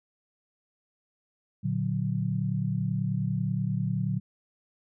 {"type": "chord", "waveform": "sine", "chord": "Bb augmented", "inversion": "none", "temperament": "equal", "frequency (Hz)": [116.54, 146.83, 185], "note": ["Bb2", "D3", "F#3"], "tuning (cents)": [0, 0, 0], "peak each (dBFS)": -30, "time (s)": [1.63, 4.2], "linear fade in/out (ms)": 20, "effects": []}